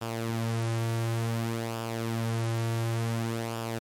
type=tone with flanger; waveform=sawtooth; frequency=114.6 Hz; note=A#2; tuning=29 cents flat; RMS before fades=-30 dBFS; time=0.01-3.79 s; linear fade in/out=10 ms; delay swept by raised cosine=0.48 to 4.88 ms; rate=0.56 Hz; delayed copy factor=-0.55; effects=MP3 64 kbps